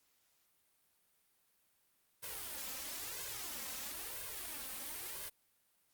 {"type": "noise with flanger", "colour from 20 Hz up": "white", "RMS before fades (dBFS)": -44, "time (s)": [2.22, 5.3], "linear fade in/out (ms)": 20, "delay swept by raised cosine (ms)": [1.9, 3.9], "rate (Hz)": 1, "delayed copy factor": 0.75, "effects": ["white hiss -75 dBFS RMS until 5.93 s", "Opus 48 kbps"]}